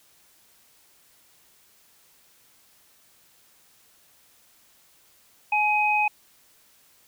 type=tone pair together; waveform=sine; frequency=843 / 2517 Hz; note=G#5 / D#7; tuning=+26 / +19 cents; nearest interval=octave + perfect fifth; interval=1893 cents; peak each=-22 dBFS; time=5.52-6.08 s; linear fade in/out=5 ms; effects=white hiss -59 dBFS RMS until 7.07 s